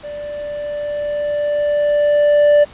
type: tone with level ramp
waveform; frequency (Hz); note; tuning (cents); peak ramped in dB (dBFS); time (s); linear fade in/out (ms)
triangle; 587.3; D5; 0; -24 to -5; 0.03-2.65; 20
effects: pink hiss -41 dBFS RMS until 2.73 s + resampled to 8000 Hz